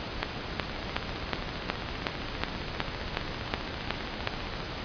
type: two click trains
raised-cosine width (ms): 0.3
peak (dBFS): -9 / -20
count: 12 / 61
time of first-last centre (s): 0.23-4.274 / 0.63-4.604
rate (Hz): 2.72 / 15.1
effects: pink hiss -36 dBFS RMS until 4.84 s + resampled to 11025 Hz